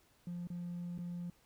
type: tone with dropouts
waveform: triangle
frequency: 174.61 Hz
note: F3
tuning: in tune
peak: -36 dBFS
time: 0.27-1.3 s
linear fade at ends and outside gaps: 2 ms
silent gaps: 0.472-0.502 / 0.979-0.988 s
effects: tanh soft clip ceiling -35 dBFS + pink hiss -69 dBFS RMS until 1.45 s